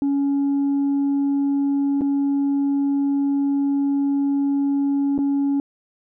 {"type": "tone with dropouts", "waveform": "sine", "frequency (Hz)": 280, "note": "C#4", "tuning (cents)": 18, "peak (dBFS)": -15, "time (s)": [0.02, 5.6], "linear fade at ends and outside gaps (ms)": 1, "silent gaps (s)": [[2.01, 2.017], [5.179, 5.188]], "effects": ["tanh soft clip ceiling -16 dBFS"]}